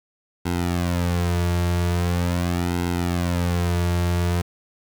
sawtooth tone with flanger, 87.5 Hz, F2, 4 cents sharp, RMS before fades -22 dBFS, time 0.45-4.42 s, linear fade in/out 10 ms, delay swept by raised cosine 1.7 to 4 ms, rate 0.42 Hz, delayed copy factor -0.8, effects 7-bit

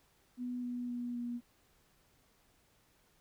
sine tone with pitch steps, 246.9 / 244.6 / 242.4 / 240.1 Hz, B3 / B3 / B3 / B3, 0 / -16 / -32 / -49 cents, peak -36 dBFS, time 0.37-1.41 s, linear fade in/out 50 ms, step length 260 ms, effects pink hiss -70 dBFS RMS until 3.2 s

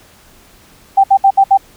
sine tone bursts, 783 Hz, G5, 2 cents flat, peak -4 dBFS, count 5, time 0.97-1.575 s, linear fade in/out 10 ms, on 69 ms, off 65 ms, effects pink hiss -45 dBFS RMS until 1.76 s

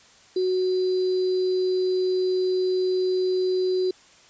sine tone with sample-and-hold, 370 Hz, F#4, in tune, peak -20 dBFS, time 0.36-3.91 s, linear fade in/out 5 ms, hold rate 4410 Hz, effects white hiss -53 dBFS RMS until 4.29 s + resampled to 16000 Hz

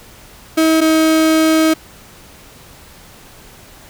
35% pulse tone pair in turn, 319.8 / 317.8 Hz, D#4 / D#4, +48 / +37 cents, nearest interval unison, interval 11 cents, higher first, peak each -8 dBFS, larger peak neither, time 0.57-0.81 / 0.81-1.74 s, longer second, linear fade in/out 10 ms, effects pink hiss -41 dBFS RMS until 3.89 s

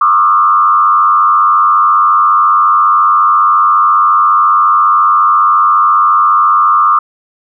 sine tone with frequency modulation, 1200 Hz, D6, 37 cents sharp, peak -5 dBFS, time 0.01-6.99 s, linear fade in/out 5 ms, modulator 94.5 Hz, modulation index 1.1, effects none

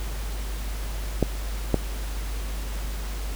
clicks, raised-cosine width 2 ms, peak -6 dBFS, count 2, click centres 1.227 / 1.743 s, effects added 50 Hz sine -28 dBFS peak until 3.35 s + pink hiss -39 dBFS RMS until 3.35 s

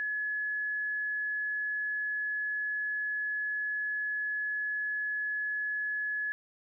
sine tone, 1701 Hz, G#6, 41 cents sharp, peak -30 dBFS, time 0-6.32 s, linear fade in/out 0 ms, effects none

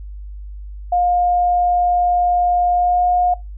sine tone with pitch glide, 710 to 716.2 Hz, F5 to F5, +28 to +43 cents, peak -13 dBFS, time 0.92-3.34 s, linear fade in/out 5 ms, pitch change +15 cents, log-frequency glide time 2.73-3.04 s, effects noise-tail reverb RT60 0.2 s tail -20 dB re dry + added 50 Hz sine -29 dBFS peak until 3.57 s

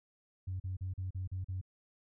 sine tone bursts, 93.1 Hz, F#2, 11 cents sharp, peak -34 dBFS, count 7, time 0.47-1.614 s, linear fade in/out 10 ms, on 130 ms, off 39 ms, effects tanh soft clip ceiling -31 dBFS

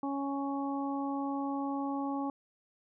harmonic tone, 277.8 Hz, C#4, 4 cents sharp, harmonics 1 / 2 / 3 / 4, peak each -33 / -43 / -38 / -42 dBFS, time 0.03-2.3 s, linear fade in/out 2 ms, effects none

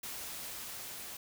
white noise with level ramp, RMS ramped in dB -42 to -45 dBFS, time 0.03-1.17 s, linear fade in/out 5 ms, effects none

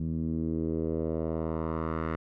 10% pulse tone with low-pass filter sweep, 80.5 Hz, E2, 41 cents flat, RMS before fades -31 dBFS, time 0-2.16 s, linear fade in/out 5 ms, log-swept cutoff 190 to 1600 Hz, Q 2, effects none

